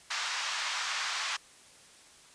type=band-pass noise; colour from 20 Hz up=pink; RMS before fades=-34 dBFS; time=0.1-1.37 s; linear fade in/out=10 ms; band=1000 to 6500 Hz; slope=24 dB/octave; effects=white hiss -56 dBFS RMS until 2.34 s + resampled to 22050 Hz